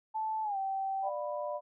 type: tone with pitch glide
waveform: sine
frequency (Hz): 875 to 775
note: A5 to G5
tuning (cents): -10 to -20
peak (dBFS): -31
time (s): 0.14-1.1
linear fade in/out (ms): 20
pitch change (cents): -210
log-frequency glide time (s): 0.43-0.57
type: chord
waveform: sine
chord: B diminished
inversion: first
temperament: just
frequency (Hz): 592.7 / 711.2 / 987.8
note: D5 / F5 / B5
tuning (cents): +16 / +31 / 0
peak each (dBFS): -35 / -41 / -40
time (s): 1.02-1.61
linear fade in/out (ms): 50
effects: none